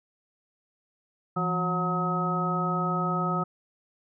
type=harmonic tone with a mistuned harmonic; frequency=181.9 Hz; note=F#3; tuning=29 cents flat; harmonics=1 / 2 / 3 / 4 / 5 / 7; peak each=-28 / -35 / -38 / -34 / -39 / -28 dBFS; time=1.36-3.44 s; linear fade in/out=10 ms; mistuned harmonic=1; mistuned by=-130 cents; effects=none